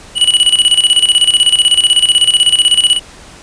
square tone with tremolo, 2939 Hz, F#7, 12 cents flat, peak -5 dBFS, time 0.15-3 s, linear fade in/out 50 ms, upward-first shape square, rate 16 Hz, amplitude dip 75%, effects pink hiss -36 dBFS RMS until 3.42 s + resampled to 22050 Hz

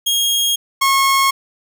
sawtooth tone pair in turn, 3261 / 1088.2 Hz, G#7 / C#6, -32 / -32 cents, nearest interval octave + perfect fifth, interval 1900 cents, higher first, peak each -11 / -8 dBFS, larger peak second, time 0.06-0.56 / 0.81-1.31 s, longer neither, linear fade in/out 10 ms, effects none

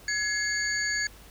sine tone cluster, 1684 / 2145 / 4539 / 6740 Hz, G#6 / C7 / C#8 / G#8, +24 / +42 / +40 / +25 cents, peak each -28 / -35 / -32 / -34 dBFS, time 0.08-1.07 s, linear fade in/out 2 ms, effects added 50 Hz sine -51 dBFS peak until 1.3 s + pink hiss -52 dBFS RMS until 1.3 s

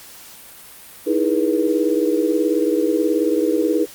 sine chord, E major seventh, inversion third, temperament equal with one note detuned, 311.1 / 329.6 / 415.3 / 484.3 Hz, D#4 / E4 / G#4 / B4, 0 / 0 / 0 / -34 cents, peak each -20 / -22 / -21 / -21 dBFS, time 1.06-3.86 s, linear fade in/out 20 ms, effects white hiss -41 dBFS RMS until 3.94 s + Opus 48 kbps

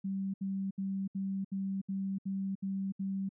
sine tone bursts, 193.9 Hz, G3, 19 cents flat, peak -32 dBFS, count 9, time 0.04-3.292 s, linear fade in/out 10 ms, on 300 ms, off 69 ms, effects none

